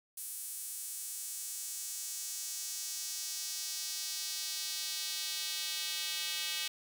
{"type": "tone with high-pass filter sweep", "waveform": "square", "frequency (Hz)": 172.5, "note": "F3", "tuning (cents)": -21, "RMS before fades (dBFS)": -39, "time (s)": [0.17, 6.68], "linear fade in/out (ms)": 5, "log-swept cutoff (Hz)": [9700, 3200], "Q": 1.6, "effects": []}